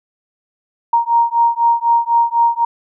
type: beating tone pair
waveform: sine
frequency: 932.3 / 936.3 Hz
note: A#5 / A#5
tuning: 0 / +7 cents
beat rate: 4 Hz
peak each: -14 dBFS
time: 0.93-2.65 s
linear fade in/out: 5 ms
effects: none

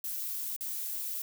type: noise with dropouts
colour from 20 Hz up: violet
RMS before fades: -36 dBFS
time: 0.04-1.22 s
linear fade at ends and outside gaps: 2 ms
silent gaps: 0.564-0.608 s
effects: none

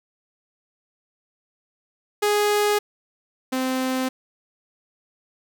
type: tone pair in turn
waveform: sawtooth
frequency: 415.3 / 259.2 Hz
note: G#4 / C4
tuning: 0 / -16 cents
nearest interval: minor sixth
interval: 816 cents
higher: first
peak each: -14 / -18 dBFS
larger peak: first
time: 2.22-2.79 / 3.52-4.09 s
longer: neither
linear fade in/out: 10 ms
effects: none

